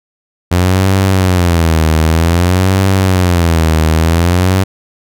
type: tone with vibrato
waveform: sawtooth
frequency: 87.31 Hz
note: F2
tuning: in tune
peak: -4 dBFS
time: 0.51-4.64 s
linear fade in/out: 10 ms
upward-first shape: sine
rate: 0.53 Hz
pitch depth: 170 cents each way
effects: none